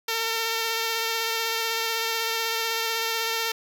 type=tone with vibrato; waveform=5% pulse; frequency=453.2 Hz; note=A#4; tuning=49 cents flat; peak=-13 dBFS; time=0.08-3.52 s; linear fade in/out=5 ms; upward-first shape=triangle; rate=16 Hz; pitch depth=21 cents each way; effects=none